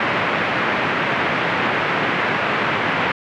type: band-pass noise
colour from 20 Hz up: white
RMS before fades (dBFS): -20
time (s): 0-3.12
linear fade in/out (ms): 5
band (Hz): 110 to 2300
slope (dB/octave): 24
effects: none